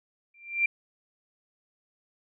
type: tone with exponential growth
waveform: sine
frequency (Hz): 2367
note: D7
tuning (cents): +13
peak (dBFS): -18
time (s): 0.34-0.66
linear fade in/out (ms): 5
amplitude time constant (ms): 68
effects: none